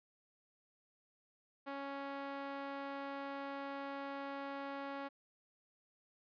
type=tone with band-pass filter; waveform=sawtooth; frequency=277.6 Hz; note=C#4; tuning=3 cents sharp; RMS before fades=-44 dBFS; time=1.66-5.09 s; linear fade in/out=20 ms; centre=1000 Hz; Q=0.77; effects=resampled to 11025 Hz